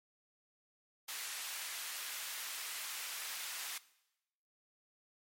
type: high-pass noise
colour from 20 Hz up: pink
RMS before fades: -43 dBFS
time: 1.08-3.78 s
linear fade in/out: 5 ms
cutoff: 1600 Hz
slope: 12 dB/octave
effects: noise-tail reverb RT60 0.9 s tail -19 dB re dry + MP3 64 kbps